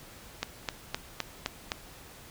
click train, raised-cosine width 0.2 ms, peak -12 dBFS, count 6, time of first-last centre 0.43-1.719 s, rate 3.88 Hz, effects pink hiss -50 dBFS RMS until 2.3 s

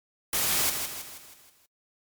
white noise with echo, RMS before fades -26 dBFS, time 0.33-0.7 s, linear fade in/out 2 ms, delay 160 ms, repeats 6, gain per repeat -6 dB, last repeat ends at 1.66 s, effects noise-tail reverb RT60 0.1 s tail -23 dB re dry + MP3 96 kbps

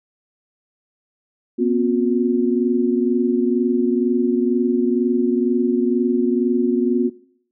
sine tone cluster, 240.6 / 262.7 / 359.8 Hz, B3 / C4 / F#4, -45 / +7 / -48 cents, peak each -19 / -21 / -19 dBFS, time 1.58-7.1 s, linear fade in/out 20 ms, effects noise-tail reverb RT60 0.6 s tail -20 dB re dry

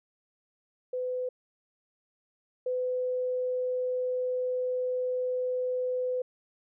sine tone pair in turn, 504 / 504 Hz, B4 / B4, +35 / +35 cents, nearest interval unison, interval 0 cents, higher neither, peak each -29 / -27 dBFS, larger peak second, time 0.93-1.29 / 2.66-6.22 s, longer second, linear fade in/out 5 ms, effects none

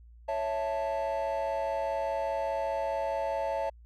triangle chord, A major, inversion first, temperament equal, 554.4 / 659.3 / 880 Hz, C#5 / E5 / A5, 0 / 0 / 0 cents, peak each -30 / -30 / -31 dBFS, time 0.28-3.7 s, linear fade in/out 10 ms, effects tanh soft clip ceiling -22 dBFS + added 58 Hz sine -50 dBFS peak until 3.85 s

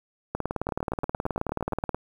two click trains, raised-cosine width 1 ms, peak -13 / -16 dBFS, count 31 / 11, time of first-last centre 0.35-1.946 / 0.69-1.838 s, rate 18.8 / 8.71 Hz, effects 8-bit

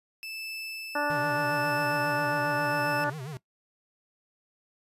30% pulse tone with tremolo, 2633 Hz, E7, 3 cents flat, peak -32 dBFS, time 0.23-3.04 s, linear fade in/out 0 ms, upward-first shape sine, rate 0.8 Hz, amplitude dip 40%
harmonic tone, 292.8 Hz, D4, 5 cents flat, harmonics 1 / 2 / 3 / 4 / 5 / 6, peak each -35 / -31 / -31 / -35 / -31 / -37 dBFS, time 0.95-3.1 s, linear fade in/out 5 ms
square tone with vibrato, 141.8 Hz, C#3, 40 cents sharp, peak -36 dBFS, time 1.1-3.37 s, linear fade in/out 0 ms, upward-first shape sine, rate 7.4 Hz, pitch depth 200 cents each way
effects noise-tail reverb RT60 0.1 s tail -19 dB re dry + resampled to 32000 Hz

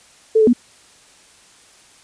sine tone with pitch steps, 441.9 / 433.3 / 242.5 Hz, A4 / A4 / B3, +7 / -27 / -31 cents, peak -9 dBFS, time 0.35-0.533 s, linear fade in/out 10 ms, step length 61 ms, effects white hiss -49 dBFS RMS until 2.03 s + resampled to 22050 Hz

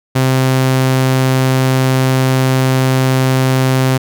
sawtooth tone, 130.81 Hz, C3, in tune, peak -6 dBFS, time 0.15-3.98 s, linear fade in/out 10 ms, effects none

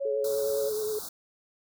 sine tone, 554.4 Hz, C#5, in tune, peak -28 dBFS, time 0-0.7 s, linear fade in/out 20 ms
sine tone with vibrato, 429.3 Hz, A4, 43 cents flat, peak -28 dBFS, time 0.05-0.99 s, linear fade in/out 5 ms, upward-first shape sine, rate 9.7 Hz, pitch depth 30 cents each way
white band-stop noise, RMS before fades -39 dBFS, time 0.24-1.09 s, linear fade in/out 5 ms, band 1500 to 3700 Hz, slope 96 dB/octave
effects none

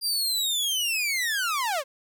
sawtooth linear sweep, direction down, 4821 to 508 Hz, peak -21 dBFS, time 0.01-1.84 s, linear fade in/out 50 ms, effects none

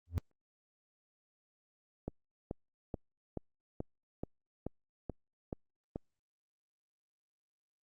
triangle tone with exponential growth, 84.9 Hz, F2, 48 cents flat, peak -24 dBFS, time 0.07-0.18 s, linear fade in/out 0 ms, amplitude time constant 22 ms
click train, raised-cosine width 2 ms, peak -24 dBFS, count 10, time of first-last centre 2.08-5.959 s, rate 2.32 Hz
effects Opus 24 kbps

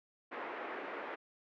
pink band-pass noise, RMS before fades -43 dBFS, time 0.31-1.16 s, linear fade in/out 20 ms, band 340 to 2200 Hz, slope 24 dB/octave, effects none

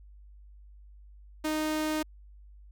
sawtooth tone, 309.3 Hz, D#4, 10 cents flat, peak -24 dBFS, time 1.44-2.03 s, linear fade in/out 10 ms, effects added 50 Hz sine -49 dBFS peak until 2.71 s

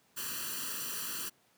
white noise with comb filter, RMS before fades -38 dBFS, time 0.16-1.3 s, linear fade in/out 20 ms, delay 0.68 ms, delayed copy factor +0.95, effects pink hiss -68 dBFS RMS until 1.57 s + high-pass 150 Hz 12 dB/octave

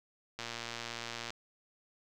click train, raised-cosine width 0.2 ms, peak -22 dBFS, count 108, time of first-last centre 0.39-1.305 s, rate 117 Hz, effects none

